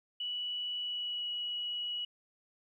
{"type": "tone with pitch glide", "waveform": "sine", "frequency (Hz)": [2948, 2923], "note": ["F#7", "F#7"], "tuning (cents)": [-7, -22], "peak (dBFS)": -34, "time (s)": [0.2, 2.05], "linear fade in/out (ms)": 5, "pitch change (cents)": -15, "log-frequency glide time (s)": [0.79, 1.31], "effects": ["12-bit"]}